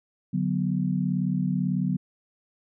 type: chord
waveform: sine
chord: B minor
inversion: first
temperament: equal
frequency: 146.83 / 185 / 246.9 Hz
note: D3 / F#3 / B3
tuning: 0 / 0 / 0 cents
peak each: -28 / -25 / -30 dBFS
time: 0.33-1.97 s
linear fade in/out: 10 ms
effects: none